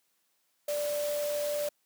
sine tone in noise, 587.3 Hz, D5, in tune, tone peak -29 dBFS, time 0.68-1.69 s, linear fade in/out 5 ms, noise white, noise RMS -40 dBFS, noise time 0.68-1.69 s, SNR +8 dB, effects white hiss -74 dBFS RMS until 1.85 s + high-pass 150 Hz 12 dB/octave

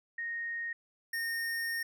sine / square tone pair in turn, 1860 / 1839.7 Hz, A#6 / A#6, -4 / -23 cents, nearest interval unison, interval 19 cents, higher first, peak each -34 / -33 dBFS, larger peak second, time 0.18-0.73 / 1.13-1.83 s, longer second, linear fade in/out 5 ms, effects none

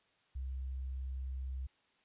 sine tone, 65.41 Hz, C2, in tune, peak -37 dBFS, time 0.35-1.67 s, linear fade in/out 10 ms, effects white hiss -72 dBFS RMS until 2.04 s + resampled to 8000 Hz

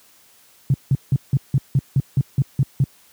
sine tone bursts, 134.9 Hz, C#3, 47 cents flat, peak -12 dBFS, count 11, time 0.7-2.84 s, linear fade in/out 2 ms, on 40 ms, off 170 ms, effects white hiss -53 dBFS RMS until 3.12 s + high-pass 60 Hz 12 dB/octave

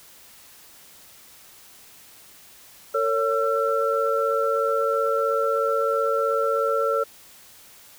sine tone cluster, 454 / 557 / 1346 Hz, A#4 / C#5 / E6, -46 / +8 / +36 cents, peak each -24 dBFS, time 2.94-7.04 s, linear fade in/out 10 ms, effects white hiss -49 dBFS RMS until 7.98 s

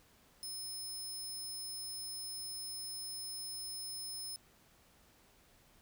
20% pulse tone, 5200 Hz, E8, 24 cents flat, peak -36 dBFS, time 0.43-4.36 s, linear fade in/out 0 ms, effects pink hiss -66 dBFS RMS until 5.81 s

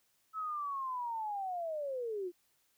sine linear sweep, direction down, 1307 to 339.9 Hz, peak -35 dBFS, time 0.33-2.32 s, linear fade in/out 50 ms, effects white hiss -74 dBFS RMS until 2.77 s

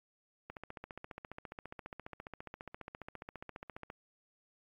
click train, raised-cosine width 0.5 ms, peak -29 dBFS, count 51, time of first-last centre 0.5-3.901 s, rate 14.7 Hz, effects AAC 64 kbps

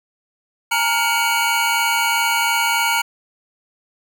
square tone cluster, 843 / 926 / 1411 / 2258 / 2946 Hz, G#5 / A#5 / F6 / C#7 / F#7, +26 / -12 / +17 / +31 / -8 cents, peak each -29 / -21 / -23 / -22 / -27 dBFS, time 0.71-3.02 s, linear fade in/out 10 ms, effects none

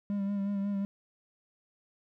triangle tone with vibrato, 200 Hz, G3, 35 cents sharp, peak -27 dBFS, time 0.1-0.85 s, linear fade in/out 0 ms, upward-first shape sine, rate 5.5 Hz, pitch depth 31 cents each way, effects none

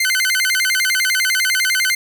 sawtooth tone with vibrato, 1783 Hz, A6, 22 cents sharp, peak -11 dBFS, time 0-1.95 s, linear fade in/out 5 ms, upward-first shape square, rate 10 Hz, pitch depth 280 cents each way, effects 8-bit

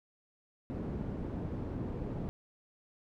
white low-pass noise, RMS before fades -38 dBFS, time 0.7-2.29 s, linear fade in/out 0 ms, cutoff 260 Hz, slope 12 dB/octave, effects none

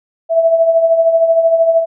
sine tone with tremolo, 659.3 Hz, E5, in tune, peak -5 dBFS, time 0.29-1.86 s, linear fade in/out 50 ms, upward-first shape triangle, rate 13 Hz, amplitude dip 65%, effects none

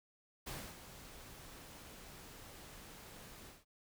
pink noise with ADSR envelope, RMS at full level -44 dBFS, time 0.46-3.65 s, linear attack 15 ms, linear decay 280 ms, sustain -10 dB, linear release 180 ms, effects none

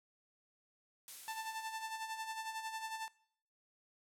blue noise with exponential decay, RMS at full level -46 dBFS, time 1.08-2.92 s, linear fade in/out 0 ms, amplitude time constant 400 ms
sawtooth tone with tremolo, 886 Hz, A5, 12 cents sharp, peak -35 dBFS, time 1.28-3.08 s, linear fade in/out 0 ms, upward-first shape sine, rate 11 Hz, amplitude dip 60%
effects noise-tail reverb RT60 0.6 s tail -20 dB re dry + low-pass 12000 Hz 12 dB/octave

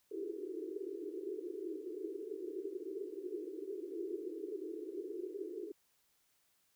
white band-pass noise, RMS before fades -43 dBFS, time 0.11-5.72 s, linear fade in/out 5 ms, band 320 to 430 Hz, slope 96 dB/octave, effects white hiss -75 dBFS RMS until 6.75 s

